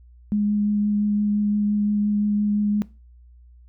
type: tone with vibrato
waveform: sine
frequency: 207.5 Hz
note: G#3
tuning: 1 cent flat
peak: -18 dBFS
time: 0.32-2.82 s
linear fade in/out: 0 ms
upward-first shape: triangle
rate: 5.8 Hz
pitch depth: 12 cents each way
effects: noise-tail reverb RT60 0.3 s tail -20 dB re dry + added 60 Hz sine -46 dBFS peak until 3.68 s